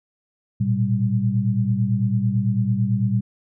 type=tone cluster; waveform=sine; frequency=112.6 / 121.6 / 195.7 Hz; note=A2 / B2 / G3; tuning=+40 / -26 / -3 cents; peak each=-22 dBFS; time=0.6-3.21 s; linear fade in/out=10 ms; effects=none